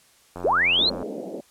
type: click train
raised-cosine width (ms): 1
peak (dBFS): -21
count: 60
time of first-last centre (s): 0.36-1.027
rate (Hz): 88.4
type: linear sweep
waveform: sine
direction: up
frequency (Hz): 293.7 to 4299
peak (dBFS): -17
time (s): 0.44-0.9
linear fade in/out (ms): 10
type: band-pass noise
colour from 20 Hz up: white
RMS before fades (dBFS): -33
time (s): 0.78-1.41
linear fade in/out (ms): 10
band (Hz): 180 to 630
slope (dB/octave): 48
effects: white hiss -57 dBFS RMS until 1.5 s + low-pass 11000 Hz 12 dB/octave

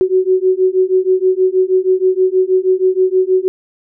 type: beating tone pair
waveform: sine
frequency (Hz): 370 / 376.3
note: F#4 / F#4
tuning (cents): 0 / +29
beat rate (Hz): 6.3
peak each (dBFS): -13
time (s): 0.01-3.48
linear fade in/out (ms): 0
effects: none

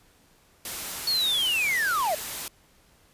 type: noise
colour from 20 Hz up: white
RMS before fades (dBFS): -34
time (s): 0.65-2.48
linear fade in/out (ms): 2
type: linear sweep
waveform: triangle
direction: down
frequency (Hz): 4435 to 577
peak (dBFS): -21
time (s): 1.07-2.15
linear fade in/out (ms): 5
effects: pink hiss -60 dBFS RMS until 3.13 s + resampled to 32000 Hz

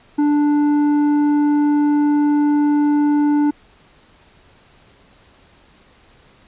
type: tone with tanh clipping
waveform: triangle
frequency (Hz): 293.7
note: D4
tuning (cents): 0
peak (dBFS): -14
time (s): 0.18-3.51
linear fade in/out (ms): 10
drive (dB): 12
effects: pink hiss -51 dBFS RMS until 6.47 s + resampled to 8000 Hz

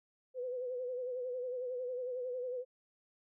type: tone with vibrato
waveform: sine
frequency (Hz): 501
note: B4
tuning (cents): +25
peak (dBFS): -36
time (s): 0.34-2.65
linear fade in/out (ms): 50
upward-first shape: sine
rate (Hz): 11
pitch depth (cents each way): 54
effects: none

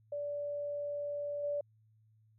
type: tone with level steps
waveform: sine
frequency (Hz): 580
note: D5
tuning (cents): -22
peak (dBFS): -35 / -32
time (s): 0.12-1.61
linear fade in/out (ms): 5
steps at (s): 1.43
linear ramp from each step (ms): 10
effects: added 109 Hz sine -64 dBFS peak until 2.38 s

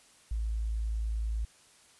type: tone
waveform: sine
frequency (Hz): 55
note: A1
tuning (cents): 0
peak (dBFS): -29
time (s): 0.31-1.45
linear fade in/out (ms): 5
effects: white hiss -60 dBFS RMS until 1.99 s + resampled to 24000 Hz

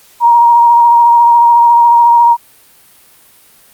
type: tone with vibrato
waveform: sine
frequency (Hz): 943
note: A#5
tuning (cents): +20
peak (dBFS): -3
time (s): 0.2-2.37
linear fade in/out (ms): 50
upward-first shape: sine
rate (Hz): 14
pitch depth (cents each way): 18
effects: white hiss -44 dBFS RMS until 3.73 s + Opus 48 kbps

